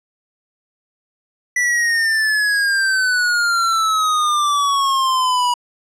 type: exponential sweep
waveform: square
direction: down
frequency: 1975.5 to 968 Hz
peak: -15 dBFS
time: 1.56-5.54 s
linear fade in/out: 5 ms
effects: low-pass 9000 Hz 12 dB/octave